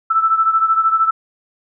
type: beating tone pair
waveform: sine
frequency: 1318.5 / 1331.5 Hz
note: E6 / E6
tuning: 0 / +17 cents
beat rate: 13 Hz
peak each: -13 / -18 dBFS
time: 0.1-1.11 s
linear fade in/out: 10 ms
effects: none